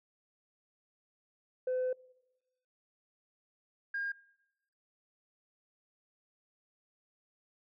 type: tone pair in turn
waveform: sine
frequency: 509 / 1616 Hz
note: C5 / G#6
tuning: -48 / -48 cents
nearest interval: octave + minor sixth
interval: 2000 cents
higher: second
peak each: -28 / -32 dBFS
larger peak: first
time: 1.67-1.93 / 3.94-4.12 s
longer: first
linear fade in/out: 5 ms
effects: noise-tail reverb RT60 1.0 s tail -24 dB re dry + tanh soft clip ceiling -28 dBFS